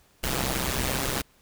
pink noise with amplitude modulation, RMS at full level -24 dBFS, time 0.23-1.22 s, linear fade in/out 10 ms, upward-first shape sine, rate 131 Hz, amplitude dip 85%, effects pink hiss -61 dBFS RMS until 1.41 s

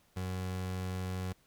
30% pulse tone, 92.5 Hz, F#2, in tune, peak -32 dBFS, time 0.16-1.33 s, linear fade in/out 10 ms, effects pink hiss -68 dBFS RMS until 1.46 s

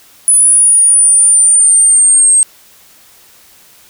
sine linear sweep, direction down, 9956 to 8372 Hz, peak -4 dBFS, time 0.28-2.43 s, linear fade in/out 0 ms, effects white hiss -43 dBFS RMS until 3.89 s

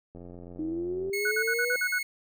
click train, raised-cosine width 2 ms, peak -32 dBFS, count 84, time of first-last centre 0.15-1.096 s, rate 87.7 Hz
sine linear sweep, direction up, 307.4 to 500 Hz, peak -29 dBFS, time 0.59-1.76 s, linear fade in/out 2 ms
40% pulse tone, 2180 Hz, C#7, 29 cents flat, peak -29 dBFS, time 1.13-2.03 s, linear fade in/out 5 ms
sine tone bursts, 1480 Hz, F#6, in tune, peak -25 dBFS, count 7, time 1.25-1.986 s, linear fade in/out 5 ms, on 64 ms, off 48 ms
effects none

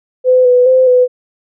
sine tone with pitch steps, 508 / 496 / 516 / 500 Hz, B4 / B4 / C5 / B4, +49 / +7 / -24 / +21 cents, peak -5 dBFS, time 0.24-1.08 s, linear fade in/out 50 ms, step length 210 ms, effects none

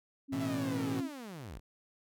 sine tone with vibrato, 271.1 Hz, C#4, 38 cents flat, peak -33 dBFS, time 0.28-1.1 s, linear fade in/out 50 ms, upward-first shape square, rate 14 Hz, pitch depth 24 cents each way
sawtooth chord, A suspended second, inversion none, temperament equal, 110 / 123.47 / 164.81 Hz, A2 / B2 / E3, 0 / 0 / 0 cents, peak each -37 dBFS, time 0.32-1.01 s, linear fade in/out 10 ms
sawtooth linear sweep, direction down, 685 to 33.5 Hz, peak -39 dBFS, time 0.39-1.6 s, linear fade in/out 20 ms
effects none

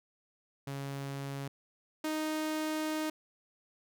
sawtooth tone pair in turn, 138.59 / 310.6 Hz, C#3 / D#4, 0 / -3 cents, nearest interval octave + major second, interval 1397 cents, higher second, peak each -33 / -28 dBFS, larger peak second, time 0.67-1.48 / 2.04-3.1 s, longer second, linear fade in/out 5 ms, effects none

